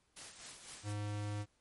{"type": "noise with tremolo", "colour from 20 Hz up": "white", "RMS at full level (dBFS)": -48, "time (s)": [0.16, 0.93], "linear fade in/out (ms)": 10, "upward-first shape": "sine", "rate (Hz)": 4, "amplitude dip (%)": 55}
{"type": "tone", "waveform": "square", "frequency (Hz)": 103.83, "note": "G#2", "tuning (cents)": 0, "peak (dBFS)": -38, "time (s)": [0.83, 1.46], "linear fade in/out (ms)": 50}
{"effects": ["pink hiss -75 dBFS RMS until 1.6 s", "MP3 48 kbps"]}